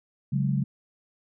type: chord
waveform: sine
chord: C# suspended fourth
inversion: none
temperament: equal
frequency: 138.59 / 185 / 207.7 Hz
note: C#3 / F#3 / G#3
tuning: 0 / 0 / 0 cents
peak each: -24 / -29 / -30 dBFS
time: 0.32-0.64 s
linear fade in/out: 10 ms
effects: none